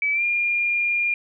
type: tone with pitch glide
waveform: sine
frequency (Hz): 2295 to 2409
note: D7 to D7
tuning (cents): -40 to +43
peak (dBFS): -19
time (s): 0.02-1.14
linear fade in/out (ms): 2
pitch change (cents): +83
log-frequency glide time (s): 0.12-0.23
effects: none